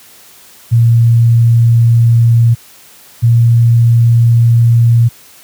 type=tone pair in turn; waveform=sine; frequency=116.54 / 117.03 Hz; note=A#2 / A#2; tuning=0 / +7 cents; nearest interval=unison; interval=7 cents; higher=second; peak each=-4 dBFS; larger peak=neither; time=0.71-2.55 / 3.22-5.09 s; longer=second; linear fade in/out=20 ms; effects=white hiss -40 dBFS RMS until 5.43 s + high-pass 60 Hz 12 dB/octave